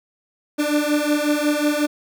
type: beating tone pair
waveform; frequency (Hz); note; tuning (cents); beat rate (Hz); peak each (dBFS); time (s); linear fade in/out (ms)
30% pulse; 293.7 / 299.2; D4 / D4; 0 / +32; 5.5; -18; 0.58-1.87; 20
effects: none